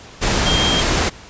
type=tone in noise; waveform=sine; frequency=3205 Hz; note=G7; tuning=38 cents sharp; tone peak=-18 dBFS; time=0.45-0.82 s; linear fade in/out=20 ms; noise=pink; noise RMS=-17 dBFS; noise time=0.21-1.1 s; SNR=-4 dB; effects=pink hiss -40 dBFS RMS until 1.29 s + resampled to 16000 Hz